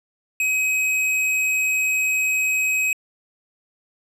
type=tone; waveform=square; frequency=2535 Hz; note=D#7; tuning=32 cents sharp; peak=-19 dBFS; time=0.4-2.93 s; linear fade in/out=2 ms; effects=low-pass 12000 Hz 12 dB/octave